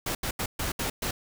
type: noise bursts at uneven times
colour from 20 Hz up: pink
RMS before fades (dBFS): -30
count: 6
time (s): 0.06-0.15 / 0.23-0.31 / 0.39-0.46 / 0.59-0.72 / 0.79-0.9 / 1.02-1.11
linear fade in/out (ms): 5
effects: none